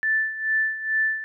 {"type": "tone with tremolo", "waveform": "sine", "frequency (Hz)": 1760, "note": "A6", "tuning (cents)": 0, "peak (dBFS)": -18, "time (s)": [0.03, 1.24], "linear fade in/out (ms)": 0, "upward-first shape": "sine", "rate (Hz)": 2.3, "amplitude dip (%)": 75, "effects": []}